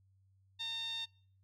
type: tone with band-pass filter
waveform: sawtooth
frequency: 911 Hz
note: A#5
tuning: 40 cents flat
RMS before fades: -40 dBFS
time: 0.59-1.06 s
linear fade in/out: 20 ms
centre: 3600 Hz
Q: 7.5
effects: noise-tail reverb RT60 0.5 s tail -23 dB re dry + added 96 Hz sine -66 dBFS peak until 1.43 s